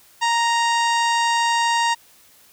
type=harmonic tone with a mistuned harmonic; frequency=932.3 Hz; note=A#5; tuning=in tune; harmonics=1 / 2 / 3 / 4 / 5 / 6 / 7 / 8 / 9; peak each=-18 / -24 / -28 / -30 / -32 / -34 / -35 / -36 / -37 dBFS; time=0.21-1.95 s; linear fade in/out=20 ms; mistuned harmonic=7; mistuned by=+39 cents; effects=white hiss -52 dBFS RMS until 2.52 s